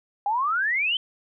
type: exponential sweep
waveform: sine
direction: up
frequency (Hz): 790 to 3136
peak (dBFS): -21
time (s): 0.26-0.97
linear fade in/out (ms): 2
effects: none